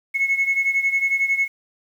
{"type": "beating tone pair", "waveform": "sine", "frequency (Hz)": [2186, 2197], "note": ["C#7", "C#7"], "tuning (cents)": [-25, -16], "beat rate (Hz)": 11, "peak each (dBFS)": [-18, -22], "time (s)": [0.14, 1.48], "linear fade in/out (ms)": 20, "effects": ["tanh soft clip ceiling -12 dBFS", "8-bit"]}